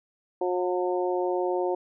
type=harmonic tone; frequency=180.3 Hz; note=F#3; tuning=45 cents flat; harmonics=2 / 3 / 4 / 5; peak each=-26 / -30 / -32 / -34 dBFS; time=0.41-1.75 s; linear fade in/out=5 ms; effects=none